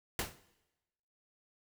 pink noise with exponential decay, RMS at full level -31 dBFS, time 0.19-0.39 s, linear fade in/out 2 ms, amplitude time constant 43 ms, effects noise-tail reverb RT60 1.0 s tail -18 dB re dry

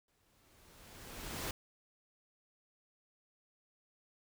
pink noise with exponential growth, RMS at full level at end -38 dBFS, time 0.08-1.51 s, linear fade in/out 2 ms, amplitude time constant 310 ms, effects none

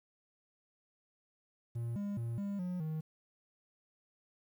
triangle tone with pitch steps, 117.3 / 202.8 / 116.6 / 200.8 / 179.9 / 156.9 Hz, A#2 / G#3 / A#2 / G3 / F#3 / D#3, +11 / -41 / +1 / +42 / -48 / +15 cents, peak -33 dBFS, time 1.75-3.01 s, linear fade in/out 10 ms, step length 210 ms, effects 11-bit

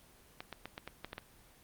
clicks, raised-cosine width 0.3 ms, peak -25 dBFS, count 8, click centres 0.405 / 0.527 / 0.656 / 0.779 / 0.876 / 1.046 / 1.131 / 1.181 s, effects pink hiss -61 dBFS RMS until 1.63 s + Opus 24 kbps

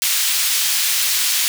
pink high-pass noise, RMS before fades -18 dBFS, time 0.02-1.48 s, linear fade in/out 0 ms, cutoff 3000 Hz, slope 12 dB/octave, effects none

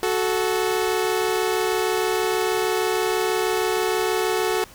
sawtooth tone pair together, 370.3 / 436.6 Hz, F#4 / A4, +1 / -13 cents, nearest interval minor third, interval 286 cents, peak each -19 dBFS, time 0.03-4.64 s, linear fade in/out 0 ms, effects pink hiss -46 dBFS RMS until 4.74 s

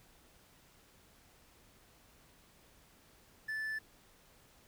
triangle tone, 1751 Hz, A6, 9 cents flat, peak -34 dBFS, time 3.48-3.79 s, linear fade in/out 10 ms, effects pink hiss -64 dBFS RMS until 4.67 s

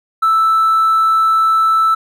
triangle tone with hard clipping, 1318.5 Hz, E6, in tune, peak -9 dBFS, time 0.22-1.95 s, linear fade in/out 10 ms, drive 2 dB, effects none

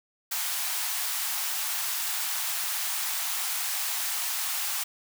white high-pass noise, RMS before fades -30 dBFS, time 0.31-4.84 s, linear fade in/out 10 ms, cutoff 710 Hz, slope 48 dB/octave, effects none

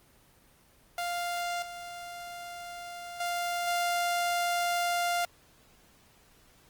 sawtooth tone with level steps, 698.5 Hz, F5, in tune, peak -27 / -36 / -26 / -23 dBFS, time 0.98-5.25 s, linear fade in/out 2 ms, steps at 1.62 / 3.2 / 3.67 s, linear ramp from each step 5 ms, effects pink hiss -61 dBFS RMS until 6.69 s + Opus 24 kbps

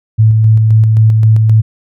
sine tone with tremolo, 110 Hz, A2, in tune, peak -3 dBFS, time 0.18-1.62 s, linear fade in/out 20 ms, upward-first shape square, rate 3.8 Hz, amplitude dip 25%, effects none

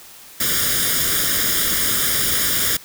white noise with comb filter, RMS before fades -19 dBFS, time 0.4-2.77 s, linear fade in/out 5 ms, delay 0.58 ms, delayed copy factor +0.8, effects white hiss -42 dBFS RMS until 2.84 s

